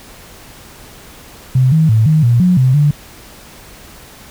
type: tone with pitch steps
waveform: sine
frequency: 129.1 / 159 / 110.4 / 155.9 / 119.2 / 180.6 / 129.3 / 146.9 Hz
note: C3 / D#3 / A2 / D#3 / A#2 / F#3 / C3 / D3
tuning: -23 / +38 / +6 / +4 / +39 / -42 / -20 / +1 cents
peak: -7 dBFS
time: 1.55-2.91 s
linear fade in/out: 5 ms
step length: 170 ms
effects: pink hiss -38 dBFS RMS until 4.3 s